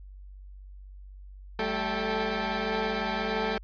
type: tone cluster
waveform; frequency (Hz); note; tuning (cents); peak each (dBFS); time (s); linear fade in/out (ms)
15% pulse; 192.7 / 218.6 / 438.8 / 788; G3 / A3 / A4 / G5; -29 / -11 / -5 / +9; -28 / -26 / -26 / -28; 1.59-3.58; 2
effects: added 48 Hz sine -43 dBFS peak until 3.63 s + resampled to 11025 Hz